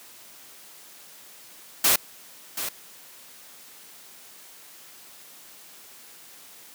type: noise with echo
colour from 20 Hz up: white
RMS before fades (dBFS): -19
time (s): 1.84-1.96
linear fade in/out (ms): 5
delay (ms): 730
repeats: 1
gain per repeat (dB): -11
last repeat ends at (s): 2.69
effects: white hiss -48 dBFS RMS until 6.74 s + high-pass 150 Hz 12 dB/octave